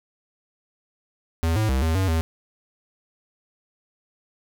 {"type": "tone with pitch steps", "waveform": "square", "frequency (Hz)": [82.2, 108.7, 65.8, 80.7, 95.1, 81.1], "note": ["E2", "A2", "C2", "E2", "F#2", "E2"], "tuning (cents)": [-4, -21, 10, -36, 48, -28], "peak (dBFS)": -20, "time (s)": [1.43, 2.21], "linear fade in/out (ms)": 0, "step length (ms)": 130, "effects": []}